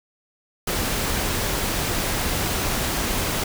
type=noise; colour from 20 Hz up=pink; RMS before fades=-24 dBFS; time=0.67-3.44 s; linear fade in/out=5 ms; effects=none